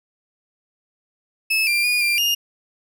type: tone with pitch steps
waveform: 35% pulse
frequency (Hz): 2604 / 2379 / 2445 / 2382 / 2832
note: E7 / D7 / D#7 / D7 / F7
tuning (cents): -22 / +22 / -31 / +24 / +23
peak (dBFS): -15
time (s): 1.5-2.35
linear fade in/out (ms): 10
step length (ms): 170
effects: none